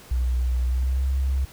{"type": "tone with pitch glide", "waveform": "sine", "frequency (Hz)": [62, 66.83], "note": ["B1", "C2"], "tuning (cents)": [7, 37], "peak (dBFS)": -19, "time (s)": [0.11, 1.45], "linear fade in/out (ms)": 5, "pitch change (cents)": 130, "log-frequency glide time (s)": [0.65, 1.07], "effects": ["tanh soft clip ceiling -15 dBFS", "pink hiss -47 dBFS RMS until 1.52 s"]}